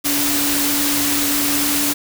sine tone in noise, 288.2 Hz, D4, 33 cents flat, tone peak -22 dBFS, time 0.04-1.94 s, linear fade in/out 20 ms, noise white, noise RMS -19 dBFS, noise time 0.04-1.94 s, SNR -6 dB, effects none

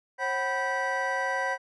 triangle tone cluster, 537 / 754 / 986 / 1560 / 1954 Hz, C5 / F#5 / B5 / G6 / B6, +45 / +32 / -3 / -9 / -19 cents, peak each -31 dBFS, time 0.18-1.58 s, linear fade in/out 50 ms, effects resampled to 24000 Hz

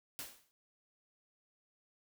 white noise with exponential decay, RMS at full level -41 dBFS, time 0.19-0.51 s, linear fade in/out 0 ms, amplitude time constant 69 ms, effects none

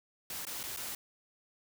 white noise with dropouts, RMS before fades -40 dBFS, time 0.3-0.95 s, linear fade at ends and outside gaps 2 ms, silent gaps 0.452-0.468 / 0.631-0.637 / 0.764-0.771 s, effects none

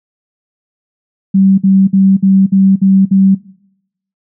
sine tone bursts, 192.9 Hz, G3, 28 cents flat, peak -5 dBFS, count 7, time 1.34-3.35 s, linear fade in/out 10 ms, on 240 ms, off 55 ms, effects noise-tail reverb RT60 0.8 s tail -20 dB re dry

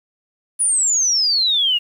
sine exponential sweep, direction down, 9920 to 2794 Hz, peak -14 dBFS, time 0.59-1.79 s, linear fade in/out 20 ms, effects 8-bit

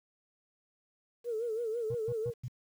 sine tone with vibrato, 456 Hz, A#4, 38 cents flat, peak -31 dBFS, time 1.24-2.34 s, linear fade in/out 50 ms, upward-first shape sine, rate 6 Hz, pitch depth 99 cents each way
sine tone bursts, 123.6 Hz, B2, 2 cents sharp, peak -35 dBFS, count 4, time 1.9-2.482 s, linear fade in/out 5 ms, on 48 ms, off 130 ms
effects tanh soft clip ceiling -24 dBFS + 10-bit

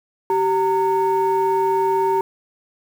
sine tone pair together, 386 / 918 Hz, G4 / A#5, -27 / -27 cents, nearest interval octave + minor third, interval 1500 cents, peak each -17 dBFS, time 0.3-2.21 s, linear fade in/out 2 ms, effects tanh soft clip ceiling -11 dBFS + 7-bit

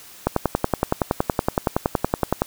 click train, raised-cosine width 1 ms, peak -3 dBFS, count 24, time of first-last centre 0.27-2.42 s, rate 10.7 Hz, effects white hiss -44 dBFS RMS until 2.46 s

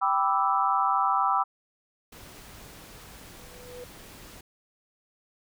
sine chord, E minor seventh, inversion first, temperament equal, 784 / 987.8 / 1174.7 / 1318.5 Hz, G5 / B5 / D6 / E6, 0 / 0 / 0 / 0 cents, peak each -27 dBFS, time 0.01-1.44 s, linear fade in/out 20 ms
pink noise, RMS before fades -47 dBFS, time 2.12-4.41 s, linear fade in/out 5 ms
sine tone with exponential growth, 493.9 Hz, B4, in tune, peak -37 dBFS, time 3.05-3.84 s, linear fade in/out 2 ms, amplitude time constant 170 ms
effects none

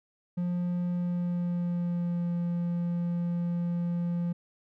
triangle tone with pitch glide, 176.5 to 172.97 Hz, F3 to F3, +19 to -16 cents, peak -25 dBFS, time 0.37-4.33 s, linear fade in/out 10 ms, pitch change -35 cents, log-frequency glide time 0.91-2.33 s, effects none

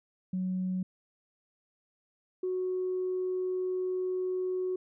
sine tone pair in turn, 185 / 368.8 Hz, F#3 / F#4, 0 / -6 cents, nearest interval octave, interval 1194 cents, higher second, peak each -28 dBFS, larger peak neither, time 0.33-0.83 / 2.43-4.76 s, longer second, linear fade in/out 5 ms, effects tanh soft clip ceiling -24 dBFS

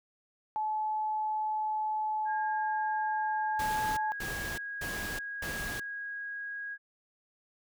sine tone, 861 Hz, A5, 38 cents flat, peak -29 dBFS, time 0.56-4.12 s, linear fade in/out 0 ms
sine tone with pitch glide, 1623 to 1645.7 Hz, G#6 to G#6, -40 to -16 cents, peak -36 dBFS, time 2.25-6.78 s, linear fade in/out 50 ms, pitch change +24 cents, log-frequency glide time 3.52-3.71 s
pink noise bursts, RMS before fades -39 dBFS, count 4, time 3.59-5.8 s, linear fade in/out 5 ms, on 380 ms, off 230 ms
effects none

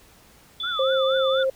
sine tone with pitch glide, 3472 to 3512 Hz, A7 to A7, -24 to -4 cents, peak -27 dBFS, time 0.6-1.43 s, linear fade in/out 2 ms, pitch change +20 cents, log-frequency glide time 0.76-1.14 s
sine tone with vibrato, 1314 Hz, E6, 6 cents flat, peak -27 dBFS, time 0.63-1.45 s, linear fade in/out 10 ms, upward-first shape triangle, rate 4.2 Hz, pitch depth 220 cents each way
sine tone, 530 Hz, C5, 22 cents sharp, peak -19 dBFS, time 0.79-1.5 s, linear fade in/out 5 ms
effects pink hiss -53 dBFS RMS until 1.55 s

